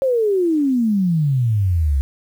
sine exponential sweep, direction down, 548 to 65.41 Hz, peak -14 dBFS, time 0.02-2.01 s, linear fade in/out 0 ms, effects 8-bit

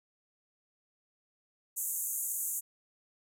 white band-pass noise, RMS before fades -35 dBFS, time 1.76-2.61 s, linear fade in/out 20 ms, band 6500 to 15000 Hz, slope 96 dB/octave, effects none

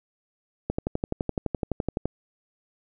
click train, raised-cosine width 2 ms, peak -12 dBFS, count 17, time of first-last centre 0.7-2.056 s, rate 11.8 Hz, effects none

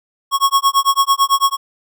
square tone with tremolo, 1100 Hz, C#6, 14 cents flat, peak -9 dBFS, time 0.31-1.57 s, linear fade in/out 50 ms, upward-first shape sine, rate 9 Hz, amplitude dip 100%, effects none

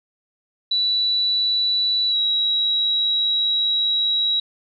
sine tone with pitch glide, 3951 to 3865 Hz, B7 to B7, 0 to -38 cents, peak -17 dBFS, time 0.71-4.4 s, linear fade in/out 5 ms, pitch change -38 cents, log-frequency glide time 2.08-2.17 s, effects none

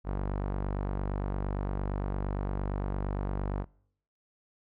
sawtooth tone with low-pass filter, 48.73 Hz, G1, 10 cents flat, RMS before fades -32 dBFS, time 0.04-3.66 s, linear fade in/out 50 ms, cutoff 1100 Hz, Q 1.1, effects noise-tail reverb RT60 0.7 s tail -25 dB re dry

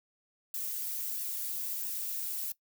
violet noise with flanger, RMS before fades -36 dBFS, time 0.54-2.52 s, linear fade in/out 2 ms, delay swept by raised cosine 1.1 to 4.1 ms, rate 1.5 Hz, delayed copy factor +0.6, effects noise-tail reverb RT60 0.1 s tail -19 dB re dry

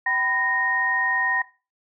sine tone cluster, 771 / 999 / 1857 Hz, G5 / B5 / A#6, -29 / +20 / -7 cents, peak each -30 / -29 / -21 dBFS, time 0.06-1.42 s, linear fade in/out 5 ms, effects noise-tail reverb RT60 0.3 s tail -17 dB re dry

